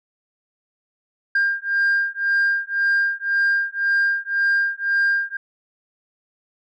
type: beating tone pair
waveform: sine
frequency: 1600 / 1601.9 Hz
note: G6 / G6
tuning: +35 / +37 cents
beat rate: 1.9 Hz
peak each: -19 dBFS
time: 1.35-5.37 s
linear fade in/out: 5 ms
effects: tanh soft clip ceiling -13 dBFS